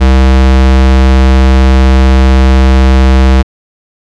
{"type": "tone", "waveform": "square", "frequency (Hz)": 65.41, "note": "C2", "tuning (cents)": 0, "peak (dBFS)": -3, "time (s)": [0, 3.43], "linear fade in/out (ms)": 20, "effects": ["low-pass 5000 Hz 12 dB/octave"]}